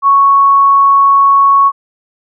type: tone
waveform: sine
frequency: 1108.7 Hz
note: C#6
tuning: in tune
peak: -4 dBFS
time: 0.02-1.72 s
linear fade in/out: 50 ms
effects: none